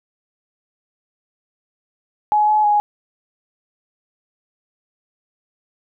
sine tone with pitch steps, 843 / 851 / 832 Hz, G#5 / G#5 / G#5, +26 / +42 / +3 cents, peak -12 dBFS, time 2.32-2.8 s, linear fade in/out 0 ms, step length 160 ms, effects none

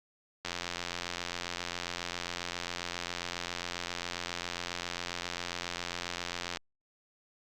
click train, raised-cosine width 0.2 ms, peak -17 dBFS, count 536, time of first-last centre 0.45-6.571 s, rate 87.4 Hz, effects Opus 48 kbps

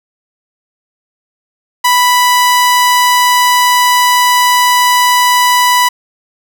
sawtooth tone, 987.8 Hz, B5, in tune, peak -3 dBFS, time 1.84-5.89 s, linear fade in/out 10 ms, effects none

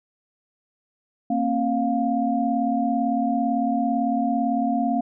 sine tone cluster, 231.7 / 269.6 / 703 Hz, A#3 / C#4 / F5, -10 / -48 / +11 cents, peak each -24 dBFS, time 1.3-5.01 s, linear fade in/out 5 ms, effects none

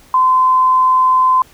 sine tone, 1028 Hz, C6, 31 cents flat, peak -8 dBFS, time 0.14-1.42 s, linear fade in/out 2 ms, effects pink hiss -46 dBFS RMS until 1.53 s

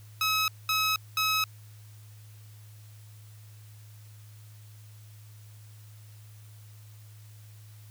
15% pulse tone bursts, 1281 Hz, E6, 50 cents flat, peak -18 dBFS, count 3, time 0.21-1.44 s, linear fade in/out 2 ms, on 270 ms, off 210 ms, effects added 106 Hz sine -47 dBFS peak until 7.9 s + white hiss -59 dBFS RMS until 7.9 s

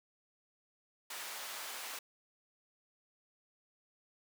pink high-pass noise, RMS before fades -44 dBFS, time 1.1-1.99 s, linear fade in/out 5 ms, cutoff 900 Hz, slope 12 dB/octave, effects none

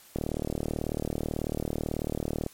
click train, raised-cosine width 2 ms, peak -16 dBFS, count 89, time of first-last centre 0.16-2.464 s, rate 38.2 Hz, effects white hiss -54 dBFS RMS until 2.53 s + MP3 64 kbps

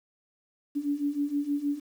sine beating tone pair, 283.8 / 290.2 Hz, C#4 / D4, +41 / -21 cents, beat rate 6.4 Hz, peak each -31 / -28 dBFS, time 0.75-1.8 s, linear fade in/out 20 ms, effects 9-bit

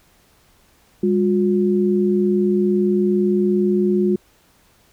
sine tone pair together, 201.5 / 359.1 Hz, G3 / F4, +48 / +48 cents, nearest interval minor seventh, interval 1000 cents, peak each -17 dBFS, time 1.03-4.16 s, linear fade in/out 5 ms, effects pink hiss -56 dBFS RMS until 4.92 s

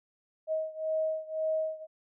sine beating tone pair, 631 / 632.9 Hz, D#5 / D#5, +24 / +29 cents, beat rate 1.9 Hz, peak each -31 / -33 dBFS, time 0.47-1.87 s, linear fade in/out 50 ms, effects none

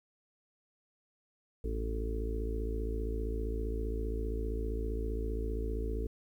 harmonic tone, 55.2 Hz, A1, 6 cents sharp, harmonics 1 / 2 / 4 / 5 / 6 / 7 / 8, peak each -33 / -46 / -47 / -45 / -47 / -45 / -41 dBFS, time 1.64-6.07 s, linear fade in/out 5 ms, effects 11-bit

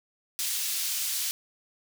pink high-pass noise, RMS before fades -30 dBFS, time 0.39-1.31 s, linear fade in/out 0 ms, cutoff 4200 Hz, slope 12 dB/octave, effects none

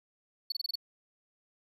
triangle tone bursts, 4435 Hz, C#8, in tune, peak -29 dBFS, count 6, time 0.5-0.756 s, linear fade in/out 5 ms, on 21 ms, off 26 ms, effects none

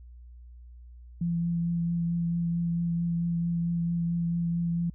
sine tone with vibrato, 170 Hz, F3, 46 cents flat, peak -25 dBFS, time 1.21-4.9 s, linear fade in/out 5 ms, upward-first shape triangle, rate 4.5 Hz, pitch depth 15 cents each way, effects added 60 Hz sine -45 dBFS peak until 4.94 s

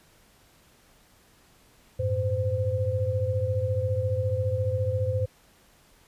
sine tone cluster, 93.7 / 108.2 / 515 Hz, F#2 / A2 / C5, +22 / -29 / -28 cents, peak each -28 dBFS, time 1.99-5.26 s, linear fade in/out 10 ms, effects pink hiss -59 dBFS RMS until 6.07 s + resampled to 32000 Hz

